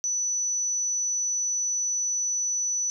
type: tone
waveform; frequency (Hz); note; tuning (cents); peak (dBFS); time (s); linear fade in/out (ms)
sine; 5960; F#8; +12; -24; 0.04-2.9; 0
effects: none